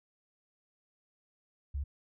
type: tone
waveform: sine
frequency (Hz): 70.3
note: C#2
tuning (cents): +25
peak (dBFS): -32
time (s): 1.74-1.84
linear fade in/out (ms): 10
effects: none